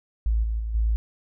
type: tone with level steps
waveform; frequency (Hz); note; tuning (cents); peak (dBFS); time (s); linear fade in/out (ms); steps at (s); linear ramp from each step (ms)
sine; 55.2; A1; +6; -19 / -23 / -26 / -19; 0.26-0.96; 0; 0.43 / 0.59 / 0.74; 10
effects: none